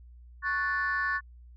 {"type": "chord", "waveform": "sine", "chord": "F# minor", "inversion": "second", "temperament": "equal", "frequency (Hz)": [1108.7, 1480, 1760], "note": ["C#6", "F#6", "A6"], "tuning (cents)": [0, 0, 0], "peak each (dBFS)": [-31, -31, -28], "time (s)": [0.42, 1.21], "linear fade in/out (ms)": 50, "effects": ["tanh soft clip ceiling -21 dBFS", "added 60 Hz sine -48 dBFS peak until 1.56 s"]}